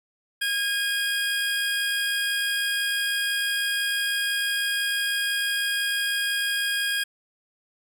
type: tone pair together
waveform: 25% pulse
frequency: 1630 / 2478 Hz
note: G#6 / D#7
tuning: -33 / -8 cents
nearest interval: perfect fifth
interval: 725 cents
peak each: -20 / -29 dBFS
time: 0.41-7.04 s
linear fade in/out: 10 ms
effects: none